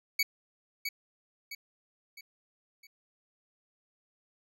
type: tone with echo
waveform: 25% pulse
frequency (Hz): 2249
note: C#7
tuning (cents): +24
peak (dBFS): -21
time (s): 0.19-0.23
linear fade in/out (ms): 5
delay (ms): 660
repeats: 4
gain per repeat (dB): -7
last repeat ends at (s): 2.87
effects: none